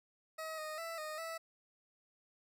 20% pulse tone with pitch steps, 636 / 619 / 662 / 617 / 655 Hz, D#5 / D#5 / E5 / D#5 / E5, +38 / -9 / +7 / -15 / -11 cents, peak -36 dBFS, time 0.38-1.38 s, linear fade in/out 10 ms, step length 200 ms, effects none

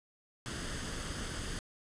pink noise with comb filter, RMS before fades -39 dBFS, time 0.46-1.59 s, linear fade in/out 0 ms, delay 0.62 ms, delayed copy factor +0.5, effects resampled to 22050 Hz

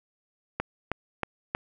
click train, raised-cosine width 0.5 ms, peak -12 dBFS, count 4, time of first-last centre 0.6-1.549 s, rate 3.16 Hz, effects none

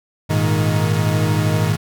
40% pulse chord, Ab suspended second, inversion none, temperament equal with one note detuned, 103.83 / 116.54 / 156.37 Hz, Ab2 / Bb2 / Eb3, 0 / 0 / +9 cents, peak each -18 / -21 / -18 dBFS, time 0.29-1.77 s, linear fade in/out 20 ms, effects none

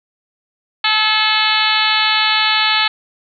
harmonic tone with a mistuned harmonic, 433.6 Hz, A4, 25 cents flat, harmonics 2 / 3 / 4 / 5 / 6 / 7 / 8 / 9 / 10, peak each -21 / -21 / -21 / -21 / -21 / -21 / -21 / -21 / -21 dBFS, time 0.84-2.88 s, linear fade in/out 5 ms, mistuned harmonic 4, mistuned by -20 cents, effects none

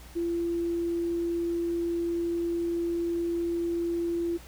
sine tone, 340.6 Hz, F4, 43 cents flat, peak -26 dBFS, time 0.15-4.38 s, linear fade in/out 20 ms, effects added 60 Hz sine -47 dBFS peak until 4.47 s + pink hiss -51 dBFS RMS until 4.47 s

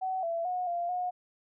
sine tone with pitch steps, 753 / 671 / 727 / 693 / 723 Hz, F#5 / E5 / F#5 / F5 / F#5, +30 / +31 / -31 / -14 / -40 cents, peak -29 dBFS, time 0.01-1.11 s, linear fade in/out 20 ms, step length 220 ms, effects none

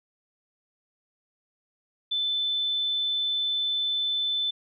sine tone, 3520 Hz, A7, in tune, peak -24 dBFS, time 2.11-4.51 s, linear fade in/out 10 ms, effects none

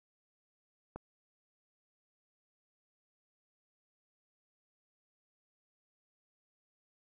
click, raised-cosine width 1 ms, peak -28 dBFS, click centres 0.96 s, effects none

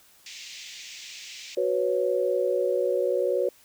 pink band-pass noise, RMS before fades -42 dBFS, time 0.26-1.55 s, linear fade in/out 2 ms, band 2100 to 7300 Hz, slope 48 dB/octave
sine chord, F# suspended fourth, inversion none, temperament equal, 370 / 493.9 / 554.4 Hz, F#4 / B4 / C#5, 0 / 0 / 0 cents, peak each -27 / -26 / -26 dBFS, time 1.57-3.49 s, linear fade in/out 5 ms
effects white hiss -57 dBFS RMS until 3.64 s

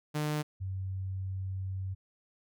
sawtooth / sine tone pair in turn, 150.7 / 94.94 Hz, D3 / F#2, +45 / +45 cents, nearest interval minor sixth, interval 800 cents, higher first, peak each -26 / -33 dBFS, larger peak first, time 0.14-0.43 / 0.6-1.95 s, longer second, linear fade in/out 20 ms, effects none

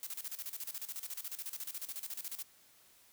blue noise with tremolo, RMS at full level -41 dBFS, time 0.03-2.43 s, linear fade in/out 0 ms, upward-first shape square, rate 14 Hz, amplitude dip 80%, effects white hiss -64 dBFS RMS until 3.12 s

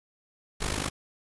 pink noise with amplitude modulation, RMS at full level -27 dBFS, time 0.6-0.9 s, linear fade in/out 20 ms, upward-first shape sine, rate 50.6 Hz, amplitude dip 80%, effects resampled to 24000 Hz

